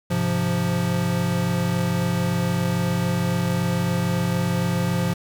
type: chord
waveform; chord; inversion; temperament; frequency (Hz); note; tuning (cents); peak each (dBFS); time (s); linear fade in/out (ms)
square; F minor; first; equal; 103.83 / 130.81 / 174.61; Ab2 / C3 / F3; 0 / 0 / 0; -28 / -27 / -23; 0.1-5.14; 10
effects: 9-bit